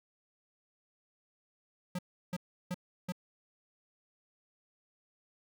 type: tone bursts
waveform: square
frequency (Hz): 180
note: F#3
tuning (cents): -47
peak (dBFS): -34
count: 4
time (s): 1.95-3.122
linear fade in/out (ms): 5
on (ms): 38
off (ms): 340
effects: none